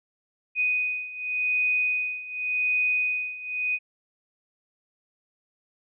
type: beating tone pair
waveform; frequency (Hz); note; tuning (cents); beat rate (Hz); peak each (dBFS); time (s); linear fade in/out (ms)
sine; 2491 / 2491.88; D#7 / D#7; +1 / +2; 0.88; -28 / -25; 0.55-3.79; 50
effects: none